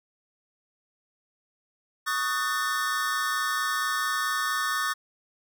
square chord, D# half-diminished seventh, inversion third, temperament just, 1120.1 / 1244.5 / 1493.4 / 1792.1 Hz, C#6 / D#6 / F#6 / A6, +18 / 0 / +16 / +31 cents, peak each -32 / -31 / -34 / -31 dBFS, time 2.06-4.94 s, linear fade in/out 20 ms, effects none

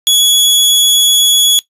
sawtooth tone, 3373 Hz, G#7, 26 cents sharp, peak -3 dBFS, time 0.07-1.59 s, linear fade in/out 0 ms, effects noise-tail reverb RT60 0.1 s tail -18 dB re dry + resampled to 32000 Hz

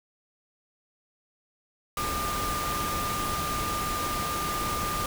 sine tone in noise, 1203 Hz, D6, 41 cents sharp, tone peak -30 dBFS, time 1.97-5.06 s, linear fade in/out 2 ms, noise pink, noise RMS -32 dBFS, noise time 1.97-5.06 s, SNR -1 dB, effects none

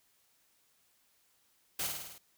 white noise with echo, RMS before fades -35 dBFS, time 1.79-1.87 s, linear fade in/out 5 ms, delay 52 ms, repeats 6, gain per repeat -3 dB, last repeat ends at 2.182 s, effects white hiss -71 dBFS RMS until 2.37 s

